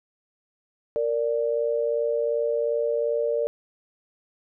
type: tone pair together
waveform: sine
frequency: 463.5 / 586.2 Hz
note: A#4 / D5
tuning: -10 / -3 cents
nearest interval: major third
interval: 407 cents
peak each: -24 / -25 dBFS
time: 0.96-3.47 s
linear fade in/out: 0 ms
effects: none